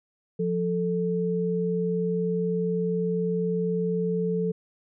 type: tone pair together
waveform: sine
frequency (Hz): 175.93 / 440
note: F3 / A4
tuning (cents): +13 / 0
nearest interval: octave + major third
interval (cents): 1587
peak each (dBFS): -26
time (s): 0.39-4.52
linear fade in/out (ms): 10
effects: none